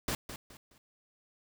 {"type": "noise with echo", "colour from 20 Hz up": "pink", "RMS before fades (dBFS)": -33, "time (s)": [0.08, 0.15], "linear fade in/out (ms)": 2, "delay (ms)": 210, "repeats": 3, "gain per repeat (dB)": -10, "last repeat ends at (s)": 0.78, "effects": []}